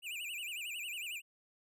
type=tone with vibrato; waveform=square; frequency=2637 Hz; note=E7; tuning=in tune; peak=-40 dBFS; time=0.02-1.22 s; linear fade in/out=50 ms; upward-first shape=sine; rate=11 Hz; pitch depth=200 cents each way; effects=none